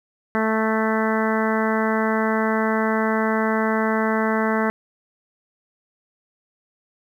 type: harmonic tone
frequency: 220 Hz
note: A3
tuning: in tune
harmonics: 1 / 2 / 3 / 4 / 5 / 6 / 7 / 8 / 9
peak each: -22 / -25 / -27 / -28 / -29 / -30 / -30 / -31 / -32 dBFS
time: 0.35-4.7 s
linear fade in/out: 0 ms
effects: 9-bit